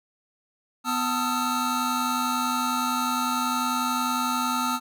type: tone cluster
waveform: square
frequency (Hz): 248.7 / 889 / 1264 / 1355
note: B3 / A5 / D#6 / E6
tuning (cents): +12 / +18 / +27 / +47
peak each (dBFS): -30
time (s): 0.84-4.8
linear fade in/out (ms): 50
effects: none